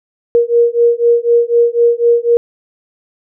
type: beating tone pair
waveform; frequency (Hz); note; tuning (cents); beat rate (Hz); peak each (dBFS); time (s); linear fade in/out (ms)
sine; 469.8 / 473.8; A#4 / A#4; +13 / +28; 4; -11; 0.35-2.37; 0
effects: none